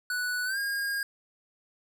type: tone with pitch glide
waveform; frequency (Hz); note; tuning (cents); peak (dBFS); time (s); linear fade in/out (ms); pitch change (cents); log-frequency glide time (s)
square; 1480 to 1623.3; F#6 to G#6; 0 to -40; -29; 0.1-1.03; 2; +160; 0.45-0.58
effects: 11-bit